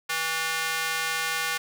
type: tone with high-pass filter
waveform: square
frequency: 162.2 Hz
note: E3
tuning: 28 cents flat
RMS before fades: -28 dBFS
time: 0.09-1.58 s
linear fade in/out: 10 ms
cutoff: 1500 Hz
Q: 1.2
effects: none